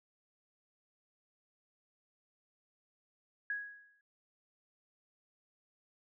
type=tone with exponential decay; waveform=sine; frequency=1661.2 Hz; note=G#6; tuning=in tune; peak=-32 dBFS; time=3.5-4.01 s; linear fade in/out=2 ms; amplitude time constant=110 ms; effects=none